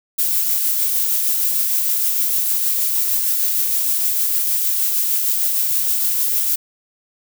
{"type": "noise with tremolo", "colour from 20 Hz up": "violet", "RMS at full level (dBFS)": -17, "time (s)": [0.18, 6.56], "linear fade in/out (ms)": 10, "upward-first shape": "triangle", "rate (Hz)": 6.5, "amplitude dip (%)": 30, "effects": []}